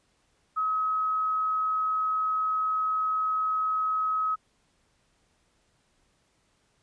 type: tone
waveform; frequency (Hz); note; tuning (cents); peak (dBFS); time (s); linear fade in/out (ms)
sine; 1276; D#6; +43; -24; 0.56-4.36; 20
effects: pink hiss -69 dBFS RMS until 6.82 s + resampled to 22050 Hz